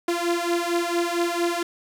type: beating tone pair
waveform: sawtooth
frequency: 342.1 / 346.5 Hz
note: F4 / F4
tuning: -36 / -14 cents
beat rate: 4.4 Hz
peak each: -21 dBFS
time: 0.08-1.63 s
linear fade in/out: 5 ms
effects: low-pass 11000 Hz 12 dB/octave + 8-bit